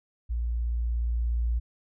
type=tone with level ramp; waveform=sine; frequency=58.4 Hz; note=A#1; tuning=4 cents sharp; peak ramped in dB=-26 to -23 dBFS; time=0.29-1.6 s; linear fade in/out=20 ms; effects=none